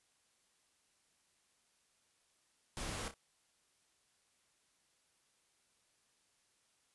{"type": "noise with echo", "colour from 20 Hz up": "pink", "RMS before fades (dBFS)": -42, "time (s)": [2.77, 3.08], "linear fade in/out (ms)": 0, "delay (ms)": 30, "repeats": 2, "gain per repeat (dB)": -9, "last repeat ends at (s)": 3.14, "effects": ["white hiss -75 dBFS RMS until 6.94 s", "resampled to 24000 Hz"]}